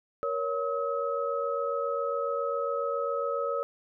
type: tone cluster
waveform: sine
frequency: 470.7 / 558 / 1280 Hz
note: A#4 / C#5 / D#6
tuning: +17 / +11 / +49 cents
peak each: -32 / -31 / -32 dBFS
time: 0.23-3.63 s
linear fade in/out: 0 ms
effects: none